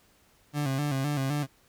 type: tone with vibrato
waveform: 30% pulse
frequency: 140.5 Hz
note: C#3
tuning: 24 cents sharp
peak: -24 dBFS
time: 0.53-1.47 s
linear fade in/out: 50 ms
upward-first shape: square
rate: 3.9 Hz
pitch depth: 78 cents each way
effects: pink hiss -63 dBFS RMS until 1.68 s